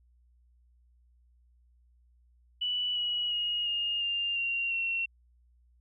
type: tone with pitch steps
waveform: sine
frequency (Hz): 2960 / 2919 / 2879 / 2839 / 2800 / 2762 / 2724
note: F#7 / F#7 / F#7 / F7 / F7 / F7 / F7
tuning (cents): 0 / -24 / -48 / +28 / +4 / -20 / -44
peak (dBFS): -28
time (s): 2.61-5.06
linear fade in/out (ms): 10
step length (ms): 350
effects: added 60 Hz sine -61 dBFS peak until 5.8 s